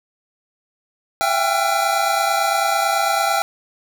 square tone cluster, 671 / 774 / 803 / 1354 / 1447 Hz, E5 / G5 / G5 / E6 / F#6, +31 / -22 / +41 / +46 / -39 cents, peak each -24 / -24 / -22 / -23 / -30 dBFS, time 1.21-3.42 s, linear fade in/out 0 ms, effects none

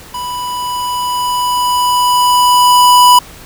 square tone with level ramp, 987.8 Hz, B5, in tune, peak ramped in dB -20 to -3 dBFS, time 0.14-3.19 s, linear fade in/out 5 ms, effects pink hiss -35 dBFS RMS until 3.45 s

